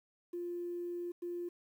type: tone bursts at uneven times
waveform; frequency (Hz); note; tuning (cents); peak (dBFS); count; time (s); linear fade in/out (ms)
triangle; 349.2; F4; 0; -33; 2; 0.33-1.12 / 1.22-1.49; 10
effects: tanh soft clip ceiling -35 dBFS + 11-bit